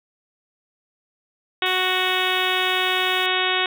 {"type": "harmonic tone", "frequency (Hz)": 370, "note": "F#4", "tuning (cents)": 0, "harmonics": [1, 2, 3, 4, 5, 6, 7, 8, 9, 10], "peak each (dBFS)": [-28, -28, -28, -28, -28, -28, -28, -28, -28, -28], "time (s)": [1.62, 3.66], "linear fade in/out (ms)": 2}
{"type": "noise", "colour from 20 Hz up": "white", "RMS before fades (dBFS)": -42, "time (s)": [1.66, 3.26], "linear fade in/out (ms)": 0}
{"effects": []}